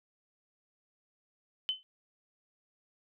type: tone with exponential decay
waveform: sine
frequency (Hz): 3046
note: F#7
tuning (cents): +50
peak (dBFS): -25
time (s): 1.69-1.83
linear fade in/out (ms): 0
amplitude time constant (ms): 30
effects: none